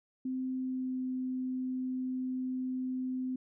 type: tone with pitch glide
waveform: sine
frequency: 258.7 to 256.6 Hz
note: C4 to C4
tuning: -19 to -34 cents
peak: -32 dBFS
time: 0.25-3.36 s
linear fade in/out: 5 ms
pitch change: -15 cents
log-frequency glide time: 0.55-1.06 s
effects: none